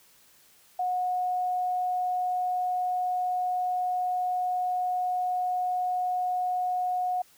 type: tone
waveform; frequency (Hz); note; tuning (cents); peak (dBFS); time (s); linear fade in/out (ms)
sine; 728; F#5; -28; -25; 0.79-7.22; 5
effects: white hiss -59 dBFS RMS until 7.37 s